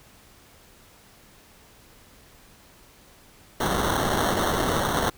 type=noise with sample-and-hold; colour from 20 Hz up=white; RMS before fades=-24 dBFS; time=3.6-5.1 s; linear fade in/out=5 ms; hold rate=2450 Hz; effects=pink hiss -53 dBFS RMS until 5.17 s